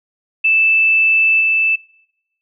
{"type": "tone with level steps", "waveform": "sine", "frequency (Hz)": 2638, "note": "E7", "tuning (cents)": 1, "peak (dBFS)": [-10, -12], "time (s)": [0.44, 1.76], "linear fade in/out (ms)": 10, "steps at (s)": 1.4, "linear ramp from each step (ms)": 10, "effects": ["noise-tail reverb RT60 0.9 s tail -24 dB re dry"]}